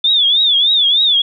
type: tone with vibrato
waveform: sine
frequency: 3520 Hz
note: A7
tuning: in tune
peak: -9 dBFS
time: 0.04-1.22 s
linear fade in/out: 5 ms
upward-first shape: triangle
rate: 3.3 Hz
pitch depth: 160 cents each way
effects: none